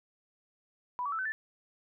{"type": "tone with pitch steps", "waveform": "sine", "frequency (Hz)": [987.8, 1141.3, 1318.6, 1523.4, 1760.1], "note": ["B5", "D6", "E6", "G6", "A6"], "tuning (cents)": [0, -50, 0, -50, 0], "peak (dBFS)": -31, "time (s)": [0.99, 1.32], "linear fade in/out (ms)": 0, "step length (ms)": 66, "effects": []}